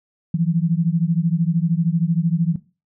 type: beating tone pair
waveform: sine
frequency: 162.1 / 175.1 Hz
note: E3 / F3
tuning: -29 / +5 cents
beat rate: 13 Hz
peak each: -19 dBFS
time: 0.34-2.56 s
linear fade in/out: 5 ms
effects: noise-tail reverb RT60 0.3 s tail -17 dB re dry